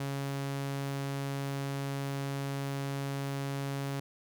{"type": "tone", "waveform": "sawtooth", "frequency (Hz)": 138.59, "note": "C#3", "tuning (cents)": 0, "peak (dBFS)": -29, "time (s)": [0, 4], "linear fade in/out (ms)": 5, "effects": []}